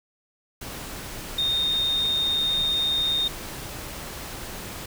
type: tone in noise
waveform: sine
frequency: 3676 Hz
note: A#7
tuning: 25 cents flat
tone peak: -21 dBFS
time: 1.38-3.28 s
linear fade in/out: 5 ms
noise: pink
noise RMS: -36 dBFS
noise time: 0.61-4.86 s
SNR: +12 dB
effects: none